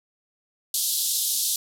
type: band-pass noise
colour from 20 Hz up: white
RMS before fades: -25 dBFS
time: 0.74-1.56 s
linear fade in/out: 2 ms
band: 3400 to 14000 Hz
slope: 48 dB/octave
effects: none